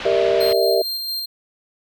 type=low-pass noise; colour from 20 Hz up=white; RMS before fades=-31 dBFS; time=0-0.53 s; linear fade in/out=2 ms; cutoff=3700 Hz; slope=24 dB/octave
type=chord; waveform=sine; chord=E half-diminished seventh; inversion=first; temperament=equal with one note detuned; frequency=392 / 466.2 / 599 / 659.3 Hz; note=G4 / Bb4 / D5 / E5; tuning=0 / 0 / +34 / 0 cents; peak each=-20 dBFS; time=0.05-0.82 s; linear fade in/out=5 ms
type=tone with tremolo; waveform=45% pulse; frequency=4186 Hz; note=C8; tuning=in tune; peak=-22 dBFS; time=0.4-1.26 s; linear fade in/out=10 ms; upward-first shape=square; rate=4.4 Hz; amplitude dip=25%
effects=none